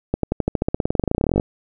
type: accelerating click train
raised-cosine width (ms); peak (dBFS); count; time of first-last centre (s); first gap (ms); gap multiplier
2; -5; 28; 0.14-1.398; 93; 0.94
effects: none